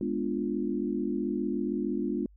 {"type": "chord", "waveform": "sine", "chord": "G# diminished seventh", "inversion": "none", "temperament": "equal", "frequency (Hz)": [207.7, 246.9, 293.7, 349.2], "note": ["G#3", "B3", "D4", "F4"], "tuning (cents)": [0, 0, 0, 0], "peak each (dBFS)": -33, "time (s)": [0.01, 2.26], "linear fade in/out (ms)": 2, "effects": ["added 50 Hz sine -53 dBFS peak until 2.36 s"]}